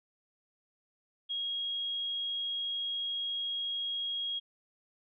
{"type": "tone", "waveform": "sine", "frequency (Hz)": 3283, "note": "G#7", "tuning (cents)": -21, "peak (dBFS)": -32, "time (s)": [1.29, 4.4], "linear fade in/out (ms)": 20, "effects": []}